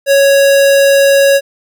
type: tone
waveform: square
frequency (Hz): 554.4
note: C#5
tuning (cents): 0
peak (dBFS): -6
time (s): 0.06-1.41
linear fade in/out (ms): 50
effects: none